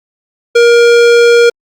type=tone with hard clipping; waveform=sine; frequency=472.3 Hz; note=A#4; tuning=23 cents sharp; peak=-5 dBFS; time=0.55-1.5 s; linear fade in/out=10 ms; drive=18 dB; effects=Opus 48 kbps